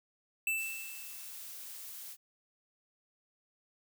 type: tone with exponential decay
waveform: square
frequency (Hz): 2649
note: E7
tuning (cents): +8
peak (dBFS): -29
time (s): 0.47-1.39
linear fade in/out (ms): 2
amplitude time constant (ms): 200
type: noise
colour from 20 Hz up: blue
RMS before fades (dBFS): -46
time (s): 0.56-2.17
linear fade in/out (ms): 50
effects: none